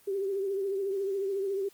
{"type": "tone with vibrato", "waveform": "sine", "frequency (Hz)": 392, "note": "G4", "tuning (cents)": 0, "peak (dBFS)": -28, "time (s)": [0.07, 1.69], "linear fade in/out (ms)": 10, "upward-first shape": "triangle", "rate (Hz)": 14, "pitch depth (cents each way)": 62, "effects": ["white hiss -60 dBFS RMS until 1.73 s", "Opus 24 kbps"]}